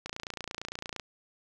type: click train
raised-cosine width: 0.2 ms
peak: -19 dBFS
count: 28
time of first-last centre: 0.06-0.998 s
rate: 28.8 Hz
effects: none